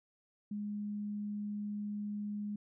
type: tone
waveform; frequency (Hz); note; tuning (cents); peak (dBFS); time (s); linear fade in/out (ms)
sine; 207.2; G#3; -4; -36; 0.51-2.56; 5
effects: none